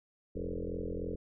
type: tone with frequency modulation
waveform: sine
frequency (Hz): 247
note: B3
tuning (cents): 0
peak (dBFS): -34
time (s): 0.35-1.16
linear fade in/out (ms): 10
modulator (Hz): 43.3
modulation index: 5.9
effects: none